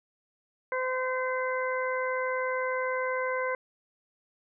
harmonic tone, 513 Hz, C5, 34 cents flat, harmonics 1 / 2 / 3 / 4, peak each -30 / -33 / -35 / -36 dBFS, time 0.72-3.55 s, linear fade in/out 2 ms, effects none

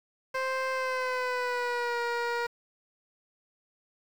15% pulse tone with pitch glide, 523.3 to 474.4 Hz, C5 to A#4, 0 to +30 cents, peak -22 dBFS, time 0.34-2.47 s, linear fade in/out 10 ms, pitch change -170 cents, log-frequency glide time 0.72-2 s, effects low-pass 4000 Hz 12 dB/octave + 8-bit

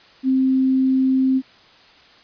sine tone, 262.6 Hz, C4, 6 cents sharp, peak -14 dBFS, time 0.23-1.42 s, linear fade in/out 50 ms, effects white hiss -49 dBFS RMS until 2.23 s + resampled to 11025 Hz

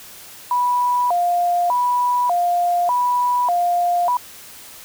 sine tone with vibrato, 830.6 Hz, G#5, in tune, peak -15 dBFS, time 0.51-4.17 s, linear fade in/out 2 ms, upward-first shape square, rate 0.84 Hz, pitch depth 290 cents each way, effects white hiss -40 dBFS RMS until 4.84 s

